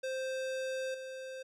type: tone with level steps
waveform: square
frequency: 523.3 Hz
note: C5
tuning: in tune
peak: -35 / -42 dBFS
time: 0.03-1.43 s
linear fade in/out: 10 ms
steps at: 0.94 s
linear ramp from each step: 5 ms
effects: low-pass 8000 Hz 12 dB/octave